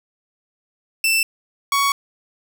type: tone pair in turn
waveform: sawtooth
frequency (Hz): 2665 / 1118.1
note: E7 / C#6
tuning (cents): +18 / +15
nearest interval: octave + minor third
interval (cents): 1503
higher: first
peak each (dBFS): -12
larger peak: neither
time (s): 1.04-1.23 / 1.72-1.92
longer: second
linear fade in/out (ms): 2
effects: none